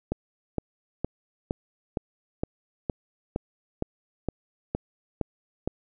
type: click train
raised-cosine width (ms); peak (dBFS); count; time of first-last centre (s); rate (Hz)
2; -13; 13; 0.12-5.676; 2.16
effects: none